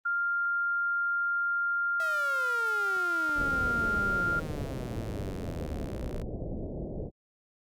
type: tone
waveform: sine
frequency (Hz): 1396.9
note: F6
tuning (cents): 0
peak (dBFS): -26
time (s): 0.05-4.4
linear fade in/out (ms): 10
type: exponential sweep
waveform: sawtooth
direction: down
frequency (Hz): 659.3 to 55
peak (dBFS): -34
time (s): 2-6.22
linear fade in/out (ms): 0
type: clicks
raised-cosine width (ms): 1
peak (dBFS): -36 / -30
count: 2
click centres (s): 2.967 / 3.294
type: low-pass noise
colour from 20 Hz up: pink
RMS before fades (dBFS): -36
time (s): 3.35-7.11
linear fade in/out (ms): 50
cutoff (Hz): 640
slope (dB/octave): 48
effects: Opus 32 kbps